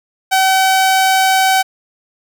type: tone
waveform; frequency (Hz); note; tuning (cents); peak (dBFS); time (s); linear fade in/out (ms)
sawtooth; 762; G5; -49; -6; 0.31-1.63; 20
effects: none